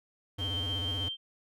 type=tone with tremolo; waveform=sine; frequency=3148 Hz; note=G7; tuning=7 cents sharp; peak=-31 dBFS; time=0.38-1.17 s; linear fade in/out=50 ms; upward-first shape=triangle; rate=6.4 Hz; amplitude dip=30%
type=tone with vibrato; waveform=square; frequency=92.2 Hz; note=F#2; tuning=6 cents flat; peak=-35 dBFS; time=0.38-1.09 s; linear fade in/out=10 ms; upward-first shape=square; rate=16 Hz; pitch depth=150 cents each way
effects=none